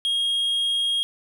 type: tone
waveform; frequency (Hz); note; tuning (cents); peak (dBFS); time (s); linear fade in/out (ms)
triangle; 3261; G#7; -32; -19; 0.05-1.03; 0
effects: none